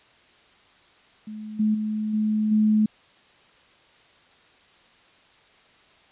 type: tone with level steps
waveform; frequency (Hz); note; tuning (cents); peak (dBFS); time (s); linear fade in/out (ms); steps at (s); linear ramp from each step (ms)
sine; 214.5; A3; -44; -33 / -18 / -24 / -20 / -16; 1.27-2.86; 5; 1.59 / 1.74 / 2.13 / 2.51; 10
effects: white hiss -56 dBFS RMS until 6.11 s + resampled to 8000 Hz